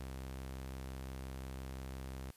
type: tone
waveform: sawtooth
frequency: 65.8 Hz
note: C2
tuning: 10 cents sharp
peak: -39 dBFS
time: 0-2.31 s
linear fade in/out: 5 ms
effects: white hiss -65 dBFS RMS until 2.36 s + resampled to 32000 Hz